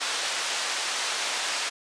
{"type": "band-pass noise", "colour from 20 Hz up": "white", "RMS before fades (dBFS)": -29, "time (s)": [0, 1.7], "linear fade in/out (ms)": 20, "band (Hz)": [590, 5400], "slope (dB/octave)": 12, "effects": ["resampled to 22050 Hz"]}